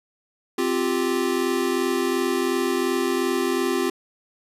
square chord, C suspended fourth, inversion none, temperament equal, 261.6 / 349.2 / 392 Hz, C4 / F4 / G4, 0 / 0 / 0 cents, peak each -27 / -25 / -26 dBFS, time 0.58-3.9 s, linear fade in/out 5 ms, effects resampled to 32000 Hz

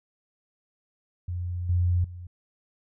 sine tone with level steps, 88.5 Hz, F2, 23 cents sharp, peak -28 / -20 / -37 dBFS, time 1.28-2.27 s, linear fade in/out 5 ms, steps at 1.69 / 2.04 s, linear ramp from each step 5 ms, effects none

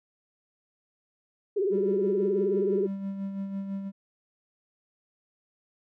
sine tone with vibrato, 392 Hz, G4, in tune, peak -23 dBFS, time 1.56-2.87 s, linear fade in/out 10 ms, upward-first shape triangle, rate 19 Hz, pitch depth 160 cents each way
triangle tone with tremolo, 196 Hz, G3, in tune, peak -27 dBFS, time 1.7-3.92 s, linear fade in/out 50 ms, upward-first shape sine, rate 6 Hz, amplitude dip 45%
effects none

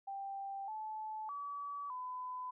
sine tone with pitch steps, 787 / 867 / 1144 / 1006 Hz, G5 / A5 / D6 / B5, +7 / -26 / -46 / +32 cents, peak -40 dBFS, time 0.07-2.51 s, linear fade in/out 10 ms, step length 610 ms, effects none

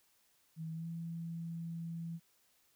sine tone with pitch glide, 161.1 to 166.68 Hz, E3 to E3, -39 to +19 cents, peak -39 dBFS, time 0.56-2.2 s, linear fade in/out 50 ms, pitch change +58 cents, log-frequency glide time 0.73-0.87 s, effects white hiss -72 dBFS RMS until 2.75 s

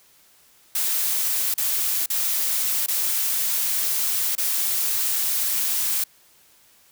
blue noise with dropouts, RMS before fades -23 dBFS, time 0.75-6.04 s, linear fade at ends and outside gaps 5 ms, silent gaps 1.541-1.578 / 2.061-2.1 / 2.863-2.882 / 4.353-4.379 s, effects white hiss -56 dBFS RMS until 6.91 s

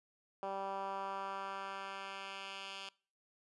10% pulse tone with band-pass filter sweep, 195 Hz, G3, 9 cents flat, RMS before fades -43 dBFS, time 0.43-2.89 s, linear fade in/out 0 ms, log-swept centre 710 to 3300 Hz, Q 1.5, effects noise-tail reverb RT60 0.4 s tail -24 dB re dry + resampled to 24000 Hz

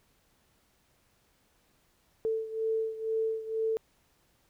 sine beating tone pair, 443.6 / 445.7 Hz, A4 / A4, +14 / +22 cents, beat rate 2.1 Hz, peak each -30 / -34 dBFS, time 2.25-3.77 s, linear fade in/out 0 ms, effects pink hiss -69 dBFS RMS until 4.49 s

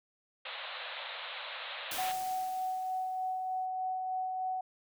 white band-pass noise, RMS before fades -42 dBFS, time 0.45-2.12 s, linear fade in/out 5 ms, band 500 to 4000 Hz, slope 96 dB/octave
white noise with exponential decay, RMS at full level -38 dBFS, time 1.91-3.66 s, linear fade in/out 5 ms, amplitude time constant 380 ms
sine tone with tremolo, 747 Hz, F#5, 16 cents sharp, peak -31 dBFS, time 1.98-4.61 s, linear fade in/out 5 ms, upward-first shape sine, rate 3.3 Hz, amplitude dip 25%
effects none

